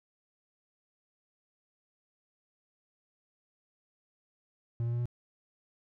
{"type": "tone with pitch steps", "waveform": "triangle", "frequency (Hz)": [117, 118.29, 119.6, 120.92], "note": ["A#2", "A#2", "A#2", "B2"], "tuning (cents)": [7, 26, 45, -36], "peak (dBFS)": -27, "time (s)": [4.8, 5.056], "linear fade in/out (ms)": 0, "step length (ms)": 64, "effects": []}